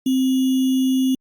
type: tone with sample-and-hold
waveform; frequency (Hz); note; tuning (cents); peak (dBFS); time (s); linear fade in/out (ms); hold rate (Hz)
sine; 261.6; C4; 0; -15; 0.06-1.15; 5; 3150
effects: Opus 48 kbps